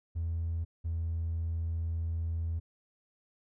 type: tone pair in turn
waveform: triangle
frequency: 83 / 82.6 Hz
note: E2 / E2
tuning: +12 / +4 cents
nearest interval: unison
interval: 8 cents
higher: first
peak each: -27 dBFS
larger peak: neither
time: 0.15-0.65 / 0.84-2.6 s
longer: second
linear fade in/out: 20 ms
effects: tanh soft clip ceiling -27 dBFS